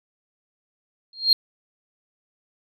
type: tone with exponential growth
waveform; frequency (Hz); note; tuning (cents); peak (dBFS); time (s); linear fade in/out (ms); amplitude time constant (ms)
sine; 4222; C8; +15; -8; 1.13-1.33; 2; 43
effects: tanh soft clip ceiling -8 dBFS